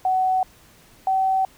sine tone pair in turn, 749 / 763.4 Hz, F#5 / G5, +21 / -46 cents, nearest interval unison, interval 33 cents, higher second, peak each -17 dBFS, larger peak neither, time 0.05-0.43 / 1.07-1.45 s, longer neither, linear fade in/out 2 ms, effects pink hiss -52 dBFS RMS until 1.57 s

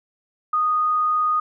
sine tone, 1238 Hz, D#6, 9 cents flat, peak -17 dBFS, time 0.53-1.4 s, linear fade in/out 5 ms, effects none

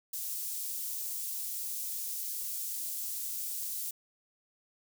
white high-pass noise, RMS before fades -37 dBFS, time 0.13-3.91 s, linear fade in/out 5 ms, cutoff 7100 Hz, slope 12 dB/octave, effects none

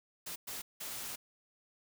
white noise bursts at uneven times, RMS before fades -42 dBFS, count 3, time 0.26-0.36 / 0.47-0.62 / 0.8-1.16 s, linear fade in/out 10 ms, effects none

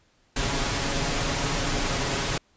pink noise with comb filter, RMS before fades -26 dBFS, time 0.36-2.38 s, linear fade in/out 5 ms, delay 7.2 ms, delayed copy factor +0.5, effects pink hiss -64 dBFS RMS until 2.56 s + resampled to 16000 Hz

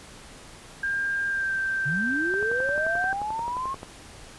sine tone with pitch glide, 1600 to 1566.2 Hz, G6 to G6, +35 to -2 cents, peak -24 dBFS, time 0.83-3.13 s, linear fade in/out 5 ms, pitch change -37 cents, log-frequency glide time 1.27-1.53 s
sine linear sweep, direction up, 128.4 to 1095 Hz, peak -27 dBFS, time 1.85-3.75 s, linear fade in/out 20 ms
click train, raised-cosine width 1 ms, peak -23 dBFS, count 18, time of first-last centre 2.34-3.831 s, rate 11.4 Hz
effects pink hiss -46 dBFS RMS until 4.38 s + resampled to 24000 Hz

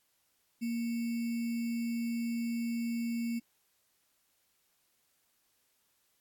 sine tone with sample-and-hold, 233.1 Hz, A#3, in tune, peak -31 dBFS, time 0.61-3.4 s, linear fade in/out 20 ms, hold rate 2450 Hz, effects white hiss -74 dBFS RMS until 6.2 s + AAC 64 kbps

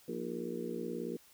harmonic tone with a mistuned harmonic, 58.6 Hz, A#1, 10 cents sharp, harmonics 3 / 4 / 5 / 6 / 7 / 8, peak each -45 / -42 / -47 / -42 / -43 / -43 dBFS, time 0.08-1.17 s, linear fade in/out 5 ms, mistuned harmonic 5, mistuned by +94 cents, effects white hiss -62 dBFS RMS until 1.33 s

